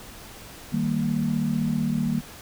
sine chord, Eb major, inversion none, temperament equal with one note detuned, 155.56 / 196 / 231.6 Hz, Eb3 / G3 / Bb3, 0 / 0 / -11 cents, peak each -27 / -27 / -25 dBFS, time 0.72-2.21 s, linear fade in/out 20 ms, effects pink hiss -43 dBFS RMS until 2.41 s

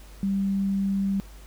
sine tone, 196 Hz, G3, in tune, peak -22 dBFS, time 0.23-1.2 s, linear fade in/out 0 ms, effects added 50 Hz sine -43 dBFS peak until 1.46 s + pink hiss -52 dBFS RMS until 1.46 s

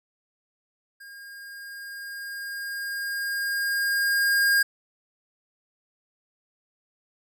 square tone with level ramp, 1618 Hz, G#6, 46 cents flat, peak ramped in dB -43 to -18 dBFS, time 1-4.63 s, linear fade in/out 10 ms, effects none

